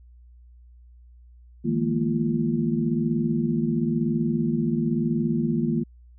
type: tone cluster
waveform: sine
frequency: 155.4 / 170.9 / 211 / 232 / 345.5 Hz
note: D#3 / F3 / G#3 / A#3 / F4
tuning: -2 / -37 / +28 / -8 / -19 cents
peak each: -27 / -32 / -29 / -24 / -30 dBFS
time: 1.64-5.84 s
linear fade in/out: 20 ms
effects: added 60 Hz sine -47 dBFS peak until 6.18 s